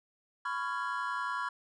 triangle chord, C# dominant seventh, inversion third, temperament just, 997.9 / 1108.7 / 1385.9 / 1663.1 Hz, B5 / C#6 / E#6 / G#6, +18 / 0 / -14 / +2 cents, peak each -35 / -36 / -36 / -38 dBFS, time 0.45-1.49 s, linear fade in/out 5 ms, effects resampled to 24000 Hz

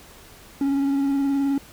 triangle tone with vibrato, 277.2 Hz, C#4, in tune, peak -17 dBFS, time 0.61-1.58 s, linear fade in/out 2 ms, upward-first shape triangle, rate 19 Hz, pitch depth 29 cents each way, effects pink hiss -47 dBFS RMS until 1.72 s

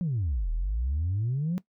sine exponential two-way sweep, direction down then up, 187.4 to 38.17 to 187.4 Hz, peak -24 dBFS, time 0.01-1.58 s, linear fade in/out 0 ms, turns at 0.51 s, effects noise-tail reverb RT60 0.1 s tail -19 dB re dry + tanh soft clip ceiling -22 dBFS

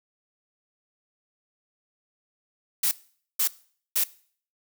blue noise bursts, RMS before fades -23 dBFS, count 3, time 2.83-4.039 s, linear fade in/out 5 ms, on 83 ms, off 480 ms, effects noise-tail reverb RT60 0.5 s tail -20 dB re dry

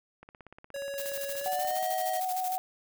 click train, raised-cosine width 0.5 ms, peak -33 dBFS, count 28, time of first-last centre 0.23-1.828 s, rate 16.9 Hz
square tone with pitch glide, 558 to 633.6 Hz, C#5 to D#5, +11 to +31 cents, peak -35 dBFS, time 0.74-2.2 s, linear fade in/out 5 ms, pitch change +220 cents, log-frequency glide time 1.39-1.83 s
blue noise with tremolo, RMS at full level -37 dBFS, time 0.98-2.57 s, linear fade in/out 0 ms, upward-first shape square, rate 13 Hz, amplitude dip 60%
sine tone with vibrato, 740 Hz, F#5, in tune, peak -29 dBFS, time 1.46-2.58 s, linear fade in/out 0 ms, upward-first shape square, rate 6.7 Hz, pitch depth 13 cents each way
effects none

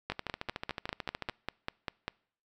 two click trains, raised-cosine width 0.3 ms, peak -19 / -17 dBFS, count 17 / 11, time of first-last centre 0.12-1.296 / 0.1-2.08 s, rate 13.6 / 5.05 Hz, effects noise-tail reverb RT60 0.6 s tail -26 dB re dry

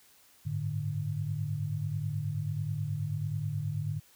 sine tone cluster, 97.7 / 107 / 148.5 Hz, G2 / A2 / D3, -5 / -48 / +20 cents, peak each -39 / -34 / -33 dBFS, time 0.45-4 s, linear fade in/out 20 ms, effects white hiss -61 dBFS RMS until 4.15 s

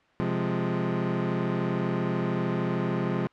25% pulse chord, F minor, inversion second, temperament equal, 130.81 / 174.61 / 207.7 Hz, C3 / F3 / Ab3, 0 / 0 / 0 cents, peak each -27 / -25 / -27 dBFS, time 0.2-3.27 s, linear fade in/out 0 ms, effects white hiss -61 dBFS RMS until 3.32 s + low-pass 2000 Hz 12 dB/octave

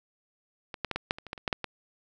clicks, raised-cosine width 0.3 ms, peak -21 / -13 / -14 / -14 / -9 / -25 / -27 / -18 / -27 / -12 / -10 / -16 dBFS, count 12, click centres 0.742 / 0.847 / 0.913 / 0.96 / 1.109 / 1.185 / 1.267 / 1.331 / 1.378 / 1.478 / 1.528 / 1.643 s, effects none

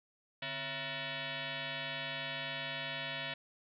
sine tone with frequency modulation, 551 Hz, C#5, 11 cents flat, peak -37 dBFS, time 0.42-3.34 s, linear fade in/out 5 ms, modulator 405 Hz, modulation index 7.9, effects none

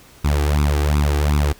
sawtooth tone with flanger, 73.42 Hz, D2, in tune, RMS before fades -17 dBFS, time 0.24-1.53 s, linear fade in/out 10 ms, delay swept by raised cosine 0.8 to 2.6 ms, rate 2.7 Hz, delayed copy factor +0.85, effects pink hiss -47 dBFS RMS until 1.59 s

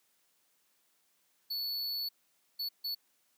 square tone bursts at uneven times, 4435 Hz, C#8, in tune, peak -34 dBFS, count 3, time 1.5-2.09 / 2.59-2.69 / 2.84-2.95 s, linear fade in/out 10 ms, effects white hiss -73 dBFS RMS until 3.37 s + high-pass 150 Hz 12 dB/octave

